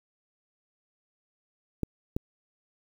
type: clicks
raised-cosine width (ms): 3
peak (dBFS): -15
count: 2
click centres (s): 1.833 / 2.165
effects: 8-bit